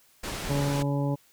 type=low-pass noise; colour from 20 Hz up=pink; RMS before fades=-34 dBFS; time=0.23-0.83 s; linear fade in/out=10 ms; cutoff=10000 Hz; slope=12 dB/octave
type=harmonic tone; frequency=141.5 Hz; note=C#3; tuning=36 cents sharp; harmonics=1 / 2 / 3 / 4 / 6 / 7; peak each=-26 / -30 / -38 / -34 / -38 / -43 dBFS; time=0.49-1.16 s; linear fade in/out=20 ms
effects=white hiss -61 dBFS RMS until 1.32 s